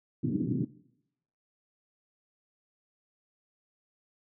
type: band-pass noise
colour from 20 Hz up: white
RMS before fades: -30 dBFS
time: 0.23-0.65 s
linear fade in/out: 10 ms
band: 110 to 330 Hz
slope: 48 dB/octave
effects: noise-tail reverb RT60 0.8 s tail -20 dB re dry